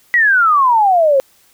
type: exponential sweep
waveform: sine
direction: down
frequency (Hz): 1975.5 to 523.3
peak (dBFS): -8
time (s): 0.14-1.2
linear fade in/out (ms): 0
effects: white hiss -52 dBFS RMS until 1.53 s